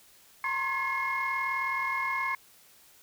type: tone cluster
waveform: sine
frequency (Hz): 929 / 1056 / 1095 / 1697 / 2155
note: A#5 / C6 / C#6 / G#6 / C#7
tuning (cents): -6 / +16 / -22 / +37 / -49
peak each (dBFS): -39 / -31 / -38 / -36 / -30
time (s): 0.44-2.35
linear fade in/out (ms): 2
effects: tanh soft clip ceiling -21 dBFS + white hiss -58 dBFS RMS until 3.02 s